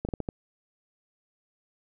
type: slowing click train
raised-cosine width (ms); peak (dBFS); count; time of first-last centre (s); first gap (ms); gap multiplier
2; -17; 5; 0.05-0.288; 38; 1.31
effects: none